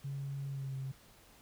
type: tone with pitch glide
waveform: sine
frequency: 138.59 to 133.79 Hz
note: C#3 to C3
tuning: 0 to +39 cents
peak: -36 dBFS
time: 0.04-0.92 s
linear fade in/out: 10 ms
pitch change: -61 cents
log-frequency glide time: 0.48-0.74 s
effects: tanh soft clip ceiling -32 dBFS + pink hiss -61 dBFS RMS until 1.41 s